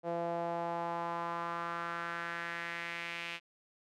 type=tone with band-pass filter sweep; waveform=sawtooth; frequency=170 Hz; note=F3; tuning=46 cents flat; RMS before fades=-38 dBFS; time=0.03-3.4 s; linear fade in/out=50 ms; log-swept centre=600 to 2600 Hz; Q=2.8; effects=none